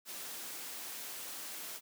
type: noise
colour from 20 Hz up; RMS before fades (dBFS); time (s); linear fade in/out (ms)
white; -44; 0.05-1.81; 50
effects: high-pass 200 Hz 12 dB/octave